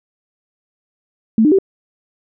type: tone with pitch steps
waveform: sine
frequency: 221.5 / 302.3 / 386.5 Hz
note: A3 / D#4 / G4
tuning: +12 / -50 / -24 cents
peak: -8 dBFS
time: 1.38-1.587 s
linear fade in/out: 2 ms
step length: 69 ms
effects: none